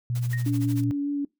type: tone with pitch glide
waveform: sine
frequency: 121.1 to 118.33 Hz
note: B2 to A#2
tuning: -34 to +26 cents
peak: -24 dBFS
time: 0.1-0.91 s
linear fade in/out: 0 ms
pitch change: -40 cents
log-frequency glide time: 0.41-0.53 s
type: noise with tremolo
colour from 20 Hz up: white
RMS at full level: -41 dBFS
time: 0.15-0.84 s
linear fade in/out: 2 ms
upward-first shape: sine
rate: 13 Hz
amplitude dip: 90%
type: tone with exponential decay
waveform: sine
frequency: 1863 Hz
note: A#6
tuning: 2 cents flat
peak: -29 dBFS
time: 0.33-0.52 s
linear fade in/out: 2 ms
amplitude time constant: 40 ms
type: tone with vibrato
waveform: sine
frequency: 285.7 Hz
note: D4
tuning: 48 cents flat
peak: -24 dBFS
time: 0.46-1.25 s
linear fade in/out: 5 ms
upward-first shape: sine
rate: 5 Hz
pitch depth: 12 cents each way
effects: noise-tail reverb RT60 0.2 s tail -23 dB re dry

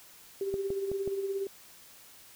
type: tone with tremolo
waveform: sine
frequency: 392 Hz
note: G4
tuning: in tune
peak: -28 dBFS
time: 0.41-1.47 s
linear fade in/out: 2 ms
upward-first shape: sine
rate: 17 Hz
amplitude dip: 50%
type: clicks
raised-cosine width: 2 ms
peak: -25 dBFS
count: 4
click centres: 0.541 / 0.704 / 0.916 / 1.076 s
effects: white hiss -54 dBFS RMS until 2.35 s

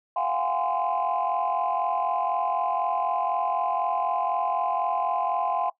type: tone cluster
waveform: sine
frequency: 690 / 734 / 816 / 1033 Hz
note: F5 / F#5 / G#5 / C6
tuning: -21 / -14 / -31 / -22 cents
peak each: -28 dBFS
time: 0.16-5.7 s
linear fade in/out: 5 ms
effects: noise-tail reverb RT60 0.1 s tail -18 dB re dry + tanh soft clip ceiling -16 dBFS

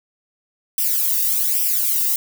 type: noise with flanger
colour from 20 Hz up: violet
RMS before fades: -19 dBFS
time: 0.78-2.16 s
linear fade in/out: 2 ms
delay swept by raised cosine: 0.36 to 1.09 ms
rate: 1.2 Hz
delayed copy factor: +1
effects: none

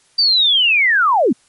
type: linear sweep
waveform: sine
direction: down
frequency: 4699 to 190.3 Hz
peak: -10 dBFS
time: 0.18-1.33 s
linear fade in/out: 10 ms
effects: white hiss -55 dBFS RMS until 1.48 s + MP3 48 kbps

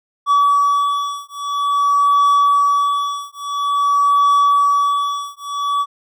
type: beating tone pair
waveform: triangle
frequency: 1142 / 1142.49 Hz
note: D6 / D6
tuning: -49 / -48 cents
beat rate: 0.49 Hz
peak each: -14 dBFS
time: 0.26-5.86 s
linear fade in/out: 50 ms
effects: none

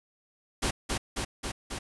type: noise with echo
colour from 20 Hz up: pink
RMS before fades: -28 dBFS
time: 0.62-0.71 s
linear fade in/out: 10 ms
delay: 270 ms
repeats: 4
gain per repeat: -2 dB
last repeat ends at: 1.79 s
effects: resampled to 24000 Hz

